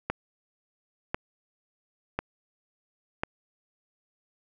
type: click train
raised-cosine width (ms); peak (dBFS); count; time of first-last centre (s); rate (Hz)
0.5; -12; 4; 0.1-3.235; 0.957
effects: none